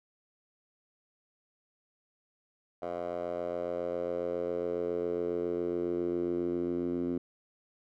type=tone with band-pass filter sweep; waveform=10% pulse; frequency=87.31 Hz; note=F2; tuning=in tune; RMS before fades=-33 dBFS; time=2.82-7.18 s; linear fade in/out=5 ms; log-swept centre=680 to 290 Hz; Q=3.8; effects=none